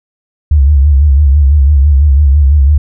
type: tone with vibrato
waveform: sine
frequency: 71.1 Hz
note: C#2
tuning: 45 cents sharp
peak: -3 dBFS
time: 0.51-2.78 s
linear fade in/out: 5 ms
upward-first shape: sine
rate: 6 Hz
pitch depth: 110 cents each way
effects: none